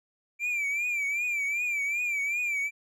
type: tone with vibrato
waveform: triangle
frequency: 2349 Hz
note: D7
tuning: in tune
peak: -25 dBFS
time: 0.39-2.71 s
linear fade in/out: 50 ms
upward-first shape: triangle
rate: 2.6 Hz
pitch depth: 100 cents each way
effects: none